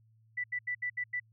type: tone bursts at uneven times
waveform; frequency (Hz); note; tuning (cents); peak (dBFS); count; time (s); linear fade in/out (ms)
sine; 1975.5; B6; 0; -31; 6; 0.37-0.44 / 0.52-0.59 / 0.67-0.75 / 0.82-0.9 / 0.97-1.04 / 1.13-1.2; 10
effects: added 111 Hz sine -62 dBFS peak until 1.32 s